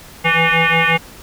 sine tone with frequency modulation, 162.2 Hz, E3, 28 cents flat, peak -11 dBFS, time 0.24-0.98 s, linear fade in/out 20 ms, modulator 330 Hz, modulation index 7.8, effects pink hiss -39 dBFS RMS until 1.22 s

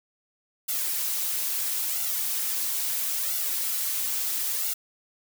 blue noise with flanger, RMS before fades -28 dBFS, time 0.68-4.74 s, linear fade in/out 10 ms, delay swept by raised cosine 1.4 to 6.5 ms, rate 0.75 Hz, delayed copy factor +0.95, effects none

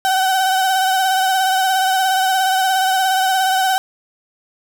35% pulse tone with vibrato, 759 Hz, F#5, 44 cents sharp, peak -12 dBFS, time 0.05-3.78 s, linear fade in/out 0 ms, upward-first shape triangle, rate 17 Hz, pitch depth 44 cents each way, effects none

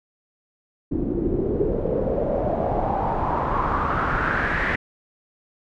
pink noise with low-pass filter sweep, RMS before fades -23 dBFS, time 0.91-4.76 s, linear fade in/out 10 ms, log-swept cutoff 300 to 1900 Hz, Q 4.5, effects none

